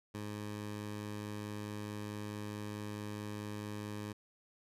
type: tone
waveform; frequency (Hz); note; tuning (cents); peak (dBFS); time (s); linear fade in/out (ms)
15% pulse; 104.6; G#2; +13; -34; 0.14-4.13; 10
effects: resampled to 32000 Hz